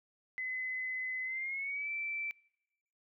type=tone with pitch glide; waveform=sine; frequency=2029 to 2331 Hz; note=B6 to D7; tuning=+46 to -14 cents; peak=-35 dBFS; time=0.38-2.31 s; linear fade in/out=0 ms; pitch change=+240 cents; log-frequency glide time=1.24-1.9 s; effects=noise-tail reverb RT60 1.0 s tail -25 dB re dry